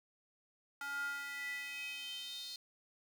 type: tone with high-pass filter sweep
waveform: square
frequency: 281.8 Hz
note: C#4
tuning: 29 cents sharp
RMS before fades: -43 dBFS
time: 0.81-2.56 s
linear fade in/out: 2 ms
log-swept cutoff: 1200 to 4200 Hz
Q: 6.8
effects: 10-bit